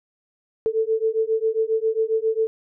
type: beating tone pair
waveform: sine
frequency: 440 / 447.4 Hz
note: A4 / A4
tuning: 0 / +29 cents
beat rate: 7.4 Hz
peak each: -22 dBFS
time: 0.66-2.47 s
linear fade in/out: 0 ms
effects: none

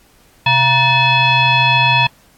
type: tone with frequency modulation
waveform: sine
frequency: 1760 Hz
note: A6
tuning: in tune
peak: -9 dBFS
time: 0.46-2.07 s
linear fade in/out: 5 ms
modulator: 815 Hz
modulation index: 2
effects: pink hiss -51 dBFS RMS until 2.37 s + AAC 64 kbps

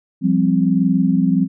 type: chord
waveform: sine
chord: F suspended second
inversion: none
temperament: equal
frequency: 174.61 / 196 / 261.6 Hz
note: F3 / G3 / C4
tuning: 0 / 0 / 0 cents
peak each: -17 dBFS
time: 0.21-1.48 s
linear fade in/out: 50 ms
effects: none

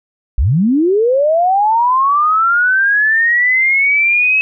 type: linear sweep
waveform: sine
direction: up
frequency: 45.86 to 2580 Hz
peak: -9 dBFS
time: 0.38-4.41 s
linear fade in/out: 0 ms
effects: none

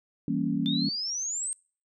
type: chord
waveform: sine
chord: E diminished seventh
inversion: none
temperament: equal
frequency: 164.81 / 196 / 233.1 / 277.2 Hz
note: E3 / G3 / Bb3 / Db4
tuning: 0 / 0 / 0 / 0 cents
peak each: -32 / -32 / -30 / -29 dBFS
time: 0.28-0.89 s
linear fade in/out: 2 ms
type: exponential sweep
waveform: sine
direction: up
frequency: 3525 to 8570 Hz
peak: -29 dBFS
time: 0.66-1.53 s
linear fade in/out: 0 ms
effects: noise-tail reverb RT60 0.4 s tail -25 dB re dry

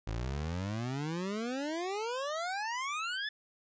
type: exponential sweep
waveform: 25% pulse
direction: up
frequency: 52.1 to 1760 Hz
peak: -30 dBFS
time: 0.07-3.29 s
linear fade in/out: 5 ms
effects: resampled to 16000 Hz

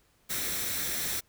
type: noise with comb filter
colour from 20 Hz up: white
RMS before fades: -32 dBFS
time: 0.29-1.21 s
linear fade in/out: 20 ms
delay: 0.52 ms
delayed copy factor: +0.5
effects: pink hiss -67 dBFS RMS until 1.28 s

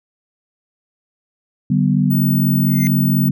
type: chord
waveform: sine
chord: G major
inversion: second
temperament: equal with one note detuned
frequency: 146.83 / 191.08 / 246.9 Hz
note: D3 / G3 / B3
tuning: 0 / -44 / 0 cents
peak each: -16 / -16 / -18 dBFS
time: 1.7-3.31 s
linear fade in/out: 5 ms
type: tone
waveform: sine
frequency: 15840 Hz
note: B9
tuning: 4 cents sharp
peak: -24 dBFS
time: 2.1-3.29 s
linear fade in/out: 10 ms
type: tone with exponential growth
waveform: square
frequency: 2093 Hz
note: C7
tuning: in tune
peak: -21 dBFS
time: 2.63-2.87 s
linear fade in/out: 0 ms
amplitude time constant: 51 ms
effects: none

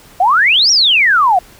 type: exponential two-way sweep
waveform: sine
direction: up then down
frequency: 690 to 5800 to 690 Hz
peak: -7 dBFS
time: 0.2-1.39 s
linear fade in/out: 5 ms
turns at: 0.71 s
effects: pink hiss -42 dBFS RMS until 1.59 s

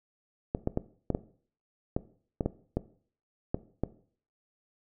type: clicks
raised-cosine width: 2 ms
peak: -14 dBFS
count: 11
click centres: 0.549 / 0.674 / 0.774 / 1.103 / 1.149 / 1.965 / 2.408 / 2.46 / 2.77 / 3.545 / 3.836 s
effects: noise-tail reverb RT60 0.5 s tail -17 dB re dry

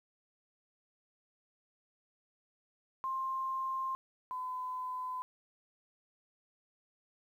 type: tone pair in turn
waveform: sine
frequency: 1056 / 1012.9 Hz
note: C6 / B5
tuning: +16 / +43 cents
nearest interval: minor second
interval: 73 cents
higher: first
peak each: -33 / -36 dBFS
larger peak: first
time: 3.04-3.95 / 4.31-5.22 s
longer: neither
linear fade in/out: 0 ms
effects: 11-bit

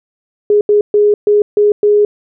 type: tone bursts at uneven times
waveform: sine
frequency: 415.3 Hz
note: G#4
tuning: in tune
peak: -6 dBFS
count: 6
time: 0.5-0.61 / 0.69-0.81 / 0.94-1.14 / 1.27-1.42 / 1.57-1.72 / 1.83-2.05 s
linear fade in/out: 2 ms
effects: none

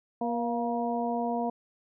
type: harmonic tone with a mistuned harmonic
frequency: 237.9 Hz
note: A#3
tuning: 35 cents sharp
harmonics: 1 / 2 / 3 / 4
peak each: -31 / -34 / -31 / -36 dBFS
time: 0.21-1.5 s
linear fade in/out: 5 ms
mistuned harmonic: 3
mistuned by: -34 cents
effects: none

